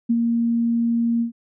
sine tone with ADSR envelope, 233.1 Hz, A#3, in tune, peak -14 dBFS, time 0.09-1.32 s, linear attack 14 ms, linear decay 47 ms, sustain -3 dB, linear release 110 ms, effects none

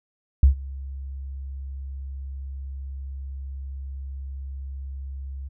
sine tone with ADSR envelope, 67.7 Hz, C#2, 40 cents flat, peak -8 dBFS, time 0.43-5.49 s, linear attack 3 ms, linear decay 110 ms, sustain -23 dB, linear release 18 ms, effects none

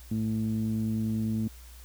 sawtooth tone with low-pass filter, 110 Hz, A2, in tune, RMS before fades -29 dBFS, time 0.11-1.48 s, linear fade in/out 5 ms, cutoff 240 Hz, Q 4.3, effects added 60 Hz sine -46 dBFS peak until 1.84 s + white hiss -54 dBFS RMS until 1.84 s

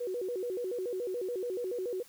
sine tone with vibrato, 425.1 Hz, G#4, 40 cents sharp, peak -32 dBFS, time 0-2.03 s, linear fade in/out 10 ms, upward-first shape square, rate 7 Hz, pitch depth 230 cents each way, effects white hiss -58 dBFS RMS until 2.08 s

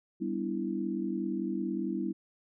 sine chord, E minor seventh, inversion first, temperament equal with one note detuned, 196 / 246.9 / 292 / 329.6 Hz, G3 / B3 / D4 / E4, 0 / 0 / -10 / 0 cents, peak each -35 / -37 / -38 / -34 dBFS, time 0.2-2.13 s, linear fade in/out 20 ms, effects none

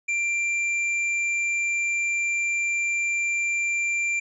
sine tone with tanh clipping, 2366 Hz, D7, 12 cents sharp, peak -24 dBFS, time 0.08-4.2 s, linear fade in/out 10 ms, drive 10 dB, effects resampled to 22050 Hz

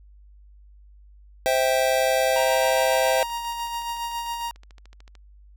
square chord, C major, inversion none, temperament just, 523.3 / 654.1 / 784.9 Hz, C5 / E5 / G5, 0 / -14 / +2 cents, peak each -23 / -24 / -26 dBFS, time 1.46-3.23 s, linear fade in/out 0 ms
45% pulse tone with tremolo, 938 Hz, A#5, 11 cents sharp, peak -26 dBFS, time 2.36-4.51 s, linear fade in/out 0 ms, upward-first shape sine, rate 7.3 Hz, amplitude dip 40%
click train, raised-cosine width 0.2 ms, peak -32 dBFS, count 36, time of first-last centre 2.56-5.153 s, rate 13.5 Hz
effects added 50 Hz sine -47 dBFS peak until 5.56 s

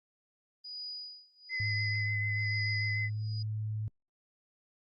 sine tone with tremolo, 4927 Hz, D#8, 18 cents flat, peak -38 dBFS, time 0.64-3.43 s, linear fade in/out 10 ms, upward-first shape sine, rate 1.1 Hz, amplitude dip 95%
sine tone with vibrato, 2037 Hz, C7, 47 cents flat, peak -32 dBFS, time 1.49-3.1 s, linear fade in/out 50 ms, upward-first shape triangle, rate 6.8 Hz, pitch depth 21 cents each way
sine tone with pitch glide, 104.3 to 107.67 Hz, G#2 to A2, +8 to -37 cents, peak -32 dBFS, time 1.6-3.88 s, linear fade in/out 0 ms, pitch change +55 cents, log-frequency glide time 2.92-3.23 s
effects Opus 24 kbps

